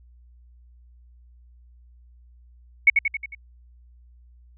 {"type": "tone with echo", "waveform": "sine", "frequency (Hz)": 2217, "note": "C#7", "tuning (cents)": 0, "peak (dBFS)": -9, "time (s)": [2.87, 2.9], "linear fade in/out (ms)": 5, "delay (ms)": 90, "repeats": 5, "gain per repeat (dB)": -5, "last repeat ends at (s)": 3.35, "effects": ["added 60 Hz sine -49 dBFS peak until 4.57 s"]}